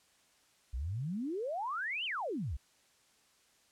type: exponential two-way sweep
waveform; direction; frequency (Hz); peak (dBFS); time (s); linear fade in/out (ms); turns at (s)
sine; up then down; 55.6 to 3178 to 55.6; -34; 0.73-2.57; 10; 2.05
effects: white hiss -68 dBFS RMS until 3.71 s + low-pass 9000 Hz 12 dB/octave